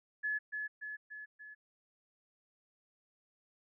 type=tone with echo; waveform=sine; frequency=1709 Hz; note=G#6; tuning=49 cents sharp; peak=-32 dBFS; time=0.23-0.39 s; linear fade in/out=20 ms; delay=290 ms; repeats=4; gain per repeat=-4 dB; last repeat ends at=1.55 s; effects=none